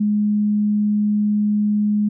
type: tone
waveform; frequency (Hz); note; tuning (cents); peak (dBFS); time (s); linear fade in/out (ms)
sine; 208.9; G#3; +10; -15; 0-2.09; 10
effects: none